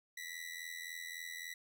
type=ring-modulated tone; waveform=sawtooth; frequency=1964 Hz; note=B6; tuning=10 cents flat; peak=-37 dBFS; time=0.17-1.54 s; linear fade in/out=5 ms; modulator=41.8 Hz; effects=none